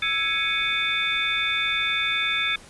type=tone cluster; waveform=sine; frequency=1320 / 1660 / 2229 / 2497 / 3545 Hz; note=E6 / G#6 / C#7 / D#7 / A7; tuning=+2 / -1 / +9 / +6 / +12 cents; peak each=-32 / -30 / -26 / -29 / -26 dBFS; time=0.02-2.56 s; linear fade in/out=5 ms; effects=pink hiss -47 dBFS RMS until 2.69 s + resampled to 24000 Hz

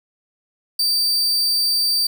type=tone; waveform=40% pulse; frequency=4644 Hz; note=D8; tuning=20 cents flat; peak=-15 dBFS; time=0.79-2.07 s; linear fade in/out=5 ms; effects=none

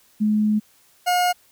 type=tone pair in turn; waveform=sine / 40% pulse; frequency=212.5 / 717 Hz; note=G#3 / F5; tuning=+40 / +45 cents; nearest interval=octave + major sixth; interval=2105 cents; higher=second; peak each=-16 dBFS; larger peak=neither; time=0.2-0.6 / 1.06-1.33 s; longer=first; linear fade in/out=20 ms; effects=white hiss -57 dBFS RMS until 1.51 s

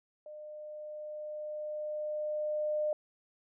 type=tone with level ramp; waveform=sine; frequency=605 Hz; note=D#5; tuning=49 cents flat; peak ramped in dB=-44 to -28 dBFS; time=0.26-2.93 s; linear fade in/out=2 ms; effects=none

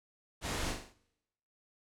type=noise with echo; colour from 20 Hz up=pink; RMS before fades=-37 dBFS; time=0.41-0.75 s; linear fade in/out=50 ms; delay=40 ms; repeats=5; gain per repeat=-5 dB; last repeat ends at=0.95 s; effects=noise-tail reverb RT60 0.9 s tail -22 dB re dry + low-pass 9000 Hz 12 dB/octave

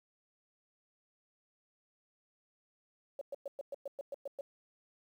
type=tone bursts; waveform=sine; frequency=558 Hz; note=C#5; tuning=11 cents sharp; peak=-37 dBFS; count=10; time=3.19-4.41 s; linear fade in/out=2 ms; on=23 ms; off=110 ms; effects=11-bit

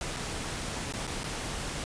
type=noise with dropouts; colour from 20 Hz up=pink; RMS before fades=-35 dBFS; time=0.01-1.84 s; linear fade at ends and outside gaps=1 ms; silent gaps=0.164-0.168 / 0.925-0.937 / 1.07-1.076 / 1.234-1.241 s; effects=resampled to 22050 Hz

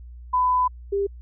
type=tone pair in turn; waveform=sine; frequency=1002 / 398.8 Hz; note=B5 / G4; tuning=+25 / +30 cents; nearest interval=octave + major third; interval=1595 cents; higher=first; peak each=-17 / -20 dBFS; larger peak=first; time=0.33-0.68 / 0.92-1.07 s; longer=first; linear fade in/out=10 ms; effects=added 60 Hz sine -38 dBFS peak until 1.21 s

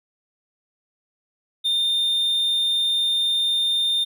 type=tone; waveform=triangle; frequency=3622 Hz; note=A7; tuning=49 cents sharp; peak=-17 dBFS; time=1.64-4.05 s; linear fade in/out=20 ms; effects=none

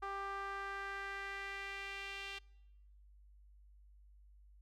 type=tone with band-pass filter sweep; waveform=sawtooth; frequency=394.6 Hz; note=G4; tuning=11 cents sharp; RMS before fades=-44 dBFS; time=0.02-2.39 s; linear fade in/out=10 ms; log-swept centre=1100 to 2900 Hz; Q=2.4; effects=noise-tail reverb RT60 1.0 s tail -26 dB re dry + added 50 Hz sine -59 dBFS peak until 4.61 s

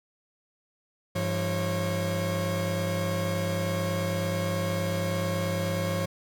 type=tone cluster; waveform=40% pulse; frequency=99.4 / 169.8 / 546 Hz; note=G2 / F3 / C#5; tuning=+25 / -48 / -26 cents; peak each=-30 dBFS; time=1.15-6.06 s; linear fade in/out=10 ms; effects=none

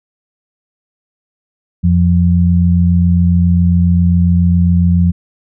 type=tone pair together; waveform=sine; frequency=87.31 / 174.62 Hz; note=F2 / F3; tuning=0 / 0 cents; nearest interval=octave; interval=1200 cents; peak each=-10 dBFS; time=1.83-5.12 s; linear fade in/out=20 ms; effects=none

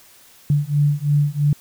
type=beating tone pair; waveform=sine; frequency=144.4 / 147.4 Hz; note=D3 / D3; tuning=-29 / +7 cents; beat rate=3 Hz; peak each=-18 dBFS; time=0.5-1.53 s; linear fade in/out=2 ms; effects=white hiss -49 dBFS RMS until 1.6 s

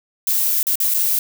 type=noise with dropouts; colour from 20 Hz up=violet; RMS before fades=-18 dBFS; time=0.27-1.19 s; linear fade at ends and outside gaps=2 ms; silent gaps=0.63-0.668 / 0.756-0.801 / 0.94-0.944 s; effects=none

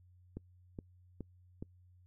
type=click train; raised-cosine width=3 ms; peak=-29 dBFS; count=4; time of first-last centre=0.37-1.625 s; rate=2.39 Hz; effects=noise-tail reverb RT60 0.1 s tail -26 dB re dry + added 90 Hz sine -60 dBFS peak until 2.06 s

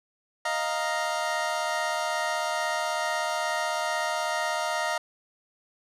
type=chord; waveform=25% pulse; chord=Eb suspended second; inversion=none; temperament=equal; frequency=622.3 / 698.5 / 932.3 Hz; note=Eb5 / F5 / Bb5; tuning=0 / 0 / 0 cents; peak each=-27 dBFS; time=0.45-4.98 s; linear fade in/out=5 ms; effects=low-pass 9000 Hz 12 dB/octave

